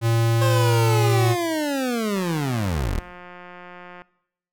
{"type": "tone", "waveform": "square", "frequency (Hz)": 114.9, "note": "A#2", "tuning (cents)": -25, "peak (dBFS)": -18, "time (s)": [0.01, 1.36], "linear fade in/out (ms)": 50}
{"type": "linear sweep", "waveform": "25% pulse", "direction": "down", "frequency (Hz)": [538, 30.87], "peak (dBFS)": -18, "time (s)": [0.41, 3], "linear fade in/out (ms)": 10}
{"type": "click train", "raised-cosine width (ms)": 0.5, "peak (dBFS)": -26, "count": 332, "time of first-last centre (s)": [2.16, 4.02], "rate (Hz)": 178}
{"effects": ["noise-tail reverb RT60 0.8 s tail -20 dB re dry"]}